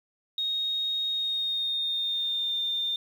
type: tone with pitch glide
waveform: sine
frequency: 3735 to 3610 Hz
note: A#7 to A7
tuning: +3 to +44 cents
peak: -26 dBFS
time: 0.38-2.96 s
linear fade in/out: 2 ms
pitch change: -59 cents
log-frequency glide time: 1.1-2.56 s
effects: 9-bit